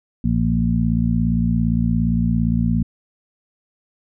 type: harmonic tone with a mistuned harmonic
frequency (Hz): 57.4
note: A#1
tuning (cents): -26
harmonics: 1 / 2 / 3 / 4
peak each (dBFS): -23 / -22 / -20 / -20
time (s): 0.24-2.83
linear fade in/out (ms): 5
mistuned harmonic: 1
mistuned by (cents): +39
effects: none